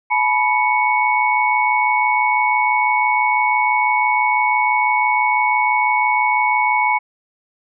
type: tone cluster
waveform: sine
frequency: 857 / 983 / 2222 Hz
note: A5 / B5 / C#7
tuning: -46 / -8 / +4 cents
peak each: -18 dBFS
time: 0.1-6.99 s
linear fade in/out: 20 ms
effects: none